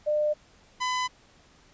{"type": "tone pair in turn", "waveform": ["sine", "sawtooth"], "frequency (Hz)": [601, 1005.8], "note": ["D5", "B5"], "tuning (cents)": [40, 31], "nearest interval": "major sixth", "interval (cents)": 891, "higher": "second", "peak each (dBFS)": -22, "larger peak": "neither", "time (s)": [[0.06, 0.34], [0.8, 1.08]], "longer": "neither", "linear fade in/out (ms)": 20, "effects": ["pink hiss -58 dBFS RMS until 1.73 s", "resampled to 16000 Hz"]}